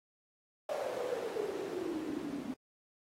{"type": "noise with band-pass filter sweep", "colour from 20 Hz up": "white", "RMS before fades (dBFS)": -38, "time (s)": [0.69, 2.54], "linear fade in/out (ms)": 2, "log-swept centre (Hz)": [600, 250], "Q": 8.1, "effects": ["AAC 48 kbps"]}